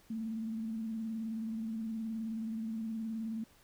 sine tone with vibrato, 222.8 Hz, A3, 22 cents sharp, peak -35 dBFS, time 0.1-3.44 s, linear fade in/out 5 ms, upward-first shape square, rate 19 Hz, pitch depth 34 cents each way, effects pink hiss -64 dBFS RMS until 3.63 s

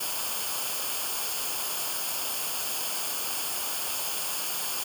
white noise with comb filter, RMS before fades -31 dBFS, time 0-4.84 s, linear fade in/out 10 ms, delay 0.51 ms, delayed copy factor -0.65, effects none

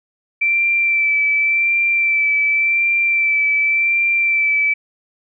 sine tone with vibrato, 2336 Hz, D7, 10 cents flat, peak -13 dBFS, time 0.41-4.74 s, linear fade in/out 10 ms, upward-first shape sine, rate 0.89 Hz, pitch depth 23 cents each way, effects none

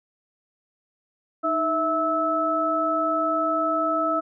sine tone cluster, 310.9 / 656 / 1304 Hz, D#4 / E5 / E6, -1 / -9 / -19 cents, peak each -28 / -25 / -23 dBFS, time 1.43-4.21 s, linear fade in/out 20 ms, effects none

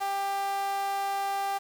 sawtooth tone with high-pass filter, 395.6 Hz, G4, 16 cents sharp, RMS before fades -30 dBFS, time 0-1.59 s, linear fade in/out 20 ms, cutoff 800 Hz, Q 3.9, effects 8-bit

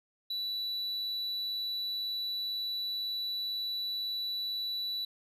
triangle tone, 3951 Hz, B7, in tune, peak -31 dBFS, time 0.3-5.05 s, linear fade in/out 5 ms, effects resampled to 32000 Hz

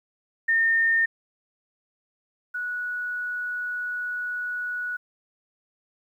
sine tone pair in turn, 1821 / 1467.9 Hz, A#6 / F#6, -41 / -14 cents, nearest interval major third, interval 373 cents, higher first, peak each -18 / -27 dBFS, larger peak first, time 0.48-1.06 / 2.54-4.97 s, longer second, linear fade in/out 10 ms, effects 10-bit

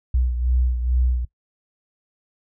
sine beating tone pair, 61.74 / 64.04 Hz, B1 / C2, 0 / -37 cents, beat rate 2.3 Hz, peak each -18 / -26 dBFS, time 0.14-1.25 s, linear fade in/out 5 ms, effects noise-tail reverb RT60 0.1 s tail -19 dB re dry

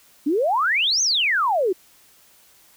sine exponential two-way sweep, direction up then down, 269.8 to 6500 to 344.7 Hz, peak -17 dBFS, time 0.26-1.73 s, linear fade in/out 10 ms, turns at 1.02 s, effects white hiss -54 dBFS RMS until 2.76 s

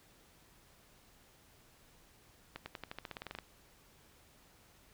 accelerating click train, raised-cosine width 0.3 ms, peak -26 dBFS, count 14, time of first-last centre 2.56-3.387 s, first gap 100 ms, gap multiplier 0.92, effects pink hiss -64 dBFS RMS until 4.93 s

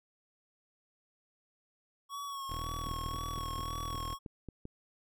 square tone with vibrato, 1108.7 Hz, C#6, in tune, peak -39 dBFS, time 2.09-4.19 s, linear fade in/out 50 ms, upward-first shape sine, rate 1.9 Hz, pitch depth 39 cents each way
20% pulse tone, 40.34 Hz, E1, 37 cents flat, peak -34 dBFS, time 2.49-4.15 s, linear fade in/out 10 ms
clicks, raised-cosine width 3 ms, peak -30 dBFS, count 10, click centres 2.87 / 2.913 / 3.062 / 3.146 / 3.378 / 3.593 / 3.946 / 4.262 / 4.487 / 4.654 s
effects none

